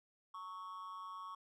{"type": "tone with amplitude modulation", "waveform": "triangle", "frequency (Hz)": 1109, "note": "C#6", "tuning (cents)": 0, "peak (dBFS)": -40, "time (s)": [0.34, 1.35], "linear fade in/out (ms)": 5, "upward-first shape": "sine", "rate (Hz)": 191, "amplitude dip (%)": 75, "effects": []}